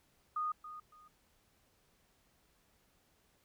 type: tone with echo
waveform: sine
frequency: 1233 Hz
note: D#6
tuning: 16 cents flat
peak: -33 dBFS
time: 0.36-0.52 s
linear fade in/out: 5 ms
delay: 280 ms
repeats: 2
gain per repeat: -12 dB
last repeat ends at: 1.08 s
effects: pink hiss -72 dBFS RMS until 3.44 s